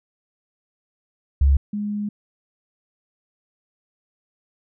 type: tone pair in turn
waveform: sine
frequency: 69.3 / 207.2 Hz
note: C#2 / G#3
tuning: 0 / -4 cents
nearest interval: octave + perfect fifth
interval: 1896 cents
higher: second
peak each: -12 / -23 dBFS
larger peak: first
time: 1.41-1.57 / 1.73-2.09 s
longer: second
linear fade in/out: 5 ms
effects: none